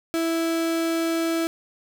35% pulse tone, 329.6 Hz, E4, in tune, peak -20 dBFS, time 0.14-1.47 s, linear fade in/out 0 ms, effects none

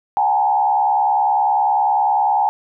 sine tone with frequency modulation, 830 Hz, G#5, 1 cent flat, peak -13 dBFS, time 0.17-2.49 s, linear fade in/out 0 ms, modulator 70 Hz, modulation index 1.1, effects none

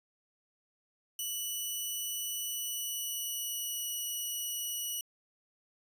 5% pulse tone with pitch glide, 2960 to 2931 Hz, F#7 to F#7, 0 to -17 cents, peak -26 dBFS, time 1.19-5.01 s, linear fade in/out 2 ms, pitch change -17 cents, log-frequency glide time 2.45-3.9 s, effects resampled to 32000 Hz

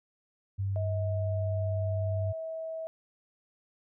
sine tone, 98 Hz, G2, in tune, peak -28 dBFS, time 0.58-2.33 s, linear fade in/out 20 ms
sine tone with pitch glide, 638 to 646.2 Hz, D#5 to E5, +43 to -35 cents, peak -34 dBFS, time 0.76-2.87 s, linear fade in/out 0 ms, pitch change +22 cents, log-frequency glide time 0.96-2.35 s
effects none

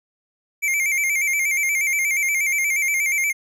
square tone with vibrato, 2217 Hz, C#7, in tune, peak -19 dBFS, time 0.62-3.33 s, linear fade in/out 20 ms, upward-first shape square, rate 8.4 Hz, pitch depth 72 cents each way, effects none

